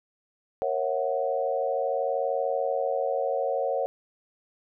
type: chord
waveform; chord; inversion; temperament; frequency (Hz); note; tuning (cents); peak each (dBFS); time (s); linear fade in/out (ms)
sine; F# dominant seventh; first; equal with one note detuned; 466.2 / 546.4 / 659.3 / 740; A#4 / C#5 / E5 / F#5; 0 / -25 / 0 / 0; -31 / -27 / -33 / -31; 0.62-3.86; 0
effects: none